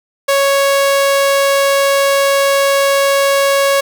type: tone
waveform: sawtooth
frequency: 554.4 Hz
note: C#5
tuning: in tune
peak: -6 dBFS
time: 0.28-3.81 s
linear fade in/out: 10 ms
effects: none